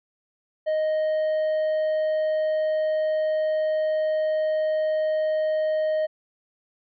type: tone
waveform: triangle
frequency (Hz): 622.3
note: D#5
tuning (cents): 0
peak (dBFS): -19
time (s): 0.66-6.07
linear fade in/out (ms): 20
effects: resampled to 11025 Hz